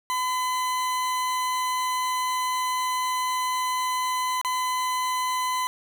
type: tone with dropouts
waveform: 40% pulse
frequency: 1012 Hz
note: B5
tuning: 42 cents sharp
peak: -23 dBFS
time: 0.1-5.67 s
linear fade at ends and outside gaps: 0 ms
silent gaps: 4.414-4.448 s
effects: none